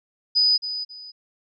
sine tone with echo, 4978 Hz, D#8, in tune, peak -15 dBFS, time 0.35-0.58 s, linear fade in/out 20 ms, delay 270 ms, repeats 2, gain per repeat -11 dB, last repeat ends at 1.12 s, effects none

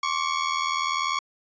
sawtooth ring-modulated tone, 1112 Hz, C#6, 5 cents sharp, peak -17 dBFS, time 0.03-1.19 s, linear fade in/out 0 ms, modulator 40.1 Hz, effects resampled to 16000 Hz

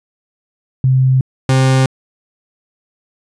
sine / 40% pulse tone pair in turn, 130.6 / 131.81 Hz, C3 / C3, -3 / +13 cents, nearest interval unison, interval 16 cents, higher second, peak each -8 dBFS, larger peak neither, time 0.84-1.21 / 1.49-1.86 s, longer neither, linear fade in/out 2 ms, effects resampled to 22050 Hz

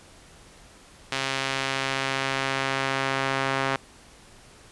sawtooth tone with band-pass filter sweep, 134.8 Hz, C#3, 48 cents flat, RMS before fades -27 dBFS, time 1.12-3.76 s, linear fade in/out 0 ms, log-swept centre 3000 to 1500 Hz, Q 0.8, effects pink hiss -51 dBFS RMS until 4.71 s + resampled to 24000 Hz

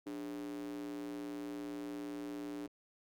square tone with high-pass filter, 58.7 Hz, A#1, 13 cents sharp, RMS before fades -43 dBFS, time 0.06-2.67 s, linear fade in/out 10 ms, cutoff 320 Hz, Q 8.2, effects Opus 48 kbps

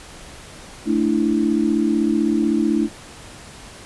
sine chord, A suspended fourth, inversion none, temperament equal, 220 / 293.7 / 329.6 Hz, A3 / D4 / E4, 0 / 0 / 0 cents, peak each -20 dBFS, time 0.85-2.89 s, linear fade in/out 50 ms, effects pink hiss -40 dBFS RMS until 3.85 s + resampled to 24000 Hz

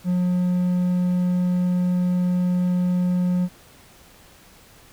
triangle tone, 179.6 Hz, F3, 49 cents sharp, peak -16 dBFS, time 0.04-3.49 s, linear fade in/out 50 ms, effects pink hiss -50 dBFS RMS until 4.92 s

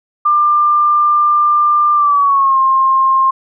sine tone with pitch glide, 1193 to 1062.8 Hz, D6 to C6, +27 to +27 cents, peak -8 dBFS, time 0.25-3.31 s, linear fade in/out 10 ms, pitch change -200 cents, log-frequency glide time 1.94-2.58 s, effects none

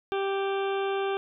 harmonic tone, 392 Hz, G4, in tune, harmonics 1 / 2 / 3 / 4 / 6 / 7 / 8 / 9, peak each -27 / -33 / -37 / -39 / -43 / -44 / -45 / -46 dBFS, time 0.12-1.17 s, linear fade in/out 0 ms, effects none

